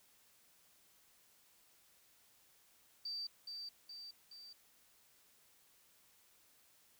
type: tone with echo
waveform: sine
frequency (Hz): 4648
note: D8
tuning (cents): -19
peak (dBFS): -40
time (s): 3.05-3.27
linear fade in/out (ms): 5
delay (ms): 420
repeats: 3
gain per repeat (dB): -4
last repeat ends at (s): 4.53
effects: white hiss -69 dBFS RMS until 6.99 s